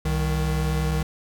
square tone pair together, 65.41 / 156.29 Hz, C2 / D#3, 0 / +8 cents, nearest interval octave + minor third, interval 1508 cents, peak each -25 dBFS, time 0.05-1.03 s, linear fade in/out 5 ms, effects none

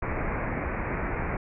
pink low-pass noise, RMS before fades -30 dBFS, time 0.02-1.37 s, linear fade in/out 5 ms, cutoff 2400 Hz, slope 96 dB/octave, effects none

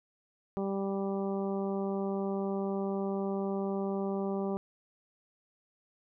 harmonic tone, 196 Hz, G3, in tune, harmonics 1 / 2 / 3 / 4 / 5 / 6, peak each -33 / -34 / -40 / -42 / -47 / -48 dBFS, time 0.57-4.57 s, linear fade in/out 0 ms, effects none

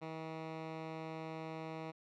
10% pulse tone, 160 Hz, D#3, 49 cents sharp, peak -34 dBFS, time 0.01-1.92 s, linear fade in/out 20 ms, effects low-pass 3000 Hz 12 dB/octave

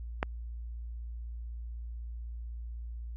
click, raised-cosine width 0.5 ms, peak -13 dBFS, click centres 0.229 s, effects added 58 Hz sine -37 dBFS peak until 3.16 s + MP3 96 kbps

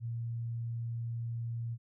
sine tone, 116.54 Hz, A#2, in tune, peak -34 dBFS, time 0-1.78 s, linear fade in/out 50 ms, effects none

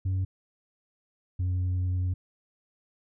sine tone pair in turn, 94.1 / 91.05 Hz, F#2 / F#2, +30 / -27 cents, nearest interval minor second, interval 57 cents, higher first, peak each -22 / -22 dBFS, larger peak neither, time 0.05-0.25 / 1.39-2.14 s, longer second, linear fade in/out 10 ms, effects tanh soft clip ceiling -24 dBFS

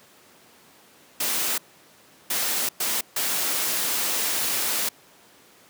white noise bursts at uneven times, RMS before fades -25 dBFS, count 4, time 1.2-1.58 / 2.3-2.69 / 2.8-3.01 / 3.16-4.89 s, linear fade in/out 5 ms, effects pink hiss -53 dBFS RMS until 5.69 s + high-pass 200 Hz 12 dB/octave

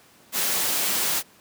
white noise, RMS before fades -24 dBFS, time 0.32-1.23 s, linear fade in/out 50 ms, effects pink hiss -54 dBFS RMS until 1.4 s + high-pass 150 Hz 12 dB/octave

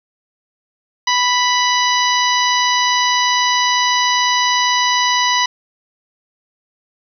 harmonic tone, 987.8 Hz, B5, in tune, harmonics 1 / 2 / 3 / 4 / 5 / 6, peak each -16 / -19 / -21 / -22 / -23 / -24 dBFS, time 1.07-5.46 s, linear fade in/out 5 ms, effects 8-bit

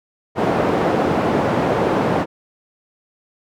white band-pass noise, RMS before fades -18 dBFS, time 0.35-2.26 s, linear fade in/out 50 ms, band 130 to 640 Hz, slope 12 dB/octave, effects none

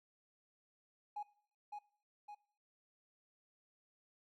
triangle tone with echo, 830.6 Hz, G#5, in tune, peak -36 dBFS, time 1.16-1.23 s, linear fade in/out 10 ms, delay 560 ms, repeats 2, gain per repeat -5 dB, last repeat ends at 2.35 s, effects noise-tail reverb RT60 0.5 s tail -21 dB re dry + tanh soft clip ceiling -38 dBFS

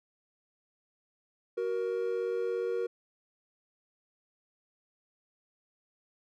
triangle tone pair together, 373.4 / 470.5 Hz, F#4 / A#4, +16 / +16 cents, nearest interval major third, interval 400 cents, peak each -32 / -29 dBFS, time 1.57-2.87 s, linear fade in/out 10 ms, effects none

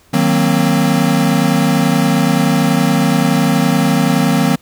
square chord, C half-diminished seventh, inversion first, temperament equal with one note detuned, 155.56 / 185 / 233.1 / 264.8 Hz, Eb3 / Gb3 / Bb3 / C4, 0 / 0 / 0 / +21 cents, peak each -17 dBFS, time 0.13-4.56 s, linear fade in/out 10 ms, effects pink hiss -50 dBFS RMS until 4.61 s

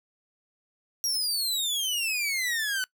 sawtooth exponential sweep, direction down, 5720 to 1490 Hz, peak -23 dBFS, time 1.04-2.84 s, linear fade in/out 0 ms, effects noise-tail reverb RT60 0.1 s tail -22 dB re dry

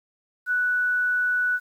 sine tone, 1480 Hz, F#6, in tune, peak -20 dBFS, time 0.46-1.6 s, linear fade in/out 50 ms, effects 9-bit

